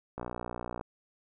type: click train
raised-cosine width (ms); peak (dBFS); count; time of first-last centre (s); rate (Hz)
1; -23; 39; 0.18-0.811; 60.2
effects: none